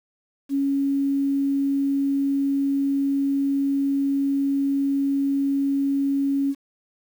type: tone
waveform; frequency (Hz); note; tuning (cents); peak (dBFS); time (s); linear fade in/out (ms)
sine; 277.2; C#4; 0; -19; 0.49-6.55; 50
effects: 8-bit

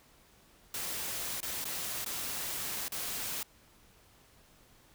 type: noise with dropouts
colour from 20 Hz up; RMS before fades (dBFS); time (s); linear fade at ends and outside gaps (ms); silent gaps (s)
white; -37; 0.74-3.43; 2; 1.404-1.429 / 1.643-1.653 / 2.046-2.061 / 2.882-2.92
effects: pink hiss -62 dBFS RMS until 4.94 s

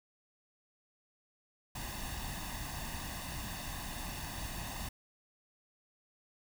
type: noise with comb filter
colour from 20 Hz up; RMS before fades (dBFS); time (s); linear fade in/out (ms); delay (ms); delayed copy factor
pink; -41; 1.75-4.89; 5; 1.1; +0.7
effects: none

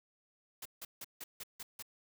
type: noise bursts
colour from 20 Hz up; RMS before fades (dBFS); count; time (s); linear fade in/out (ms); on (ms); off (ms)
white; -45; 7; 0.62-1.825; 5; 35; 160
effects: none

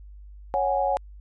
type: chord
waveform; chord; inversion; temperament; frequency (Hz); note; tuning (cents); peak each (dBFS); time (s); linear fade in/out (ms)
sine; C# suspended fourth; none; equal; 554.4 / 740 / 830.6; C#5 / F#5 / G#5; 0 / 0 / 0; -25; 0.54-0.97; 0
effects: added 50 Hz sine -41 dBFS peak until 1.2 s + MP3 48 kbps

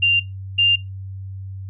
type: tone pair in turn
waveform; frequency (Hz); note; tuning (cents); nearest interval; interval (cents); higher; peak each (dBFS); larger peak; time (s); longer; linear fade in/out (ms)
sine; 2784 / 2796; F7 / F7; -6 / +1; unison; 7; second; -12; neither; 0.02-0.2 / 0.58-0.76; neither; 10
effects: noise-tail reverb RT60 0.2 s tail -21 dB re dry + added 96 Hz sine -29 dBFS peak until 1.69 s

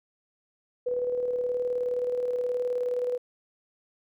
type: tone with tremolo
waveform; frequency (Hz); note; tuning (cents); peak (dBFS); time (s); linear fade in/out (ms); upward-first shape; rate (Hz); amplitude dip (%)
sine; 493.9; B4; 0; -24; 0.86-3.18; 10; square; 19; 35
effects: none

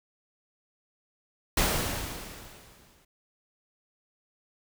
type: noise with exponential decay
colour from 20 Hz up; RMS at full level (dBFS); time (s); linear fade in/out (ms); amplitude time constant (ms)
pink; -23; 1.57-3.05; 5; 320
effects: none

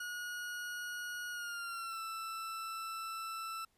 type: tone with pitch glide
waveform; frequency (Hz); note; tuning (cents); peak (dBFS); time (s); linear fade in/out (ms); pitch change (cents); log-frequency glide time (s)
40% pulse; 1449 to 1328.7; F#6 to E6; -37 to +13; -39; 0-3.65; 5; -150; 1.31-2.01
effects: pink hiss -75 dBFS RMS until 3.77 s + resampled to 32000 Hz

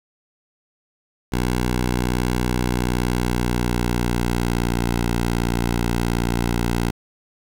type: tone with pitch glide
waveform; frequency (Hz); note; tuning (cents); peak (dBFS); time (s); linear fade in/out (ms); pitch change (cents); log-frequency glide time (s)
10% pulse; 61.3 to 58.67; B1 to A#1; -12 to +12; -11; 1.32-6.91; 10; -76; 2.7-4.95
effects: 8-bit

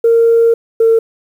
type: tone pair in turn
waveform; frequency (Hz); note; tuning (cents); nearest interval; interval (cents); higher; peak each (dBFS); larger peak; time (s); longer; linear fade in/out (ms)
sine; 461.2 / 453.3; A#4 / A#4; -19 / -48; unison; 29; first; -5; neither; 0.04-0.54 / 0.8-0.99; first; 5
effects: tanh soft clip ceiling -2 dBFS + 7-bit

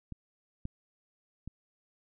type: clicks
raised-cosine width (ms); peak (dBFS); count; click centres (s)
5; -28 / -24 / -28; 3; 0.123 / 0.654 / 1.476
effects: none

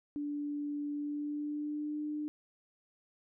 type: tone with pitch glide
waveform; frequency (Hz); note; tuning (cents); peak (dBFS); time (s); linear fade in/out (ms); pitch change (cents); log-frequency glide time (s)
sine; 291.5 to 299.9; D4 to D4; -13 to +36; -34; 0.16-2.28; 0; +49; 0.92-2.01
effects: none

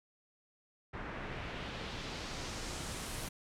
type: noise with low-pass filter sweep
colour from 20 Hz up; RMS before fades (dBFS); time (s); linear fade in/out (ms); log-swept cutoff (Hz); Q
pink; -42; 0.93-3.29; 10; 1700 to 12000; 1.3
effects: none

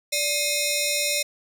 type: ring-modulated tone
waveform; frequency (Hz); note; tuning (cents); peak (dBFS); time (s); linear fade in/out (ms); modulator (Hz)
10% pulse; 1549; G6; -21; -10; 0.12-1.23; 10; 966
effects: none

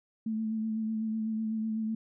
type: tone with vibrato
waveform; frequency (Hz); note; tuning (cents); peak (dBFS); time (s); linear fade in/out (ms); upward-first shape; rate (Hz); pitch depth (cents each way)
sine; 220; A3; 0; -29; 0.26-1.95; 5; sine; 8; 24
effects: none

